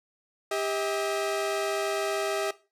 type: tone pair together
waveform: sawtooth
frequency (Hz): 398.2 / 640.6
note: G4 / E5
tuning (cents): +27 / -50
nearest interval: minor sixth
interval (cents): 823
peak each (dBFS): -26 / -26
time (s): 0.51-2.51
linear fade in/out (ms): 5
effects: noise-tail reverb RT60 0.3 s tail -17 dB re dry + low-pass 12000 Hz 12 dB/octave